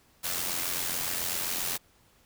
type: noise with amplitude modulation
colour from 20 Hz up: white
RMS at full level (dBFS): -29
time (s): 0.23-1.78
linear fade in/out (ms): 20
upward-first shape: sine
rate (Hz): 87.4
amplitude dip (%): 55
effects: pink hiss -63 dBFS RMS until 2.25 s